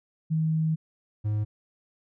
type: tone pair in turn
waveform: sine / triangle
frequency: 158.7 / 105.92 Hz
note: D#3 / G#2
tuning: +35 / +35 cents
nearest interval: perfect fifth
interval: 700 cents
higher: first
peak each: -22 dBFS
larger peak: neither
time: 0.3-0.76 / 1.24-1.45 s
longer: first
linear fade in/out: 20 ms
effects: none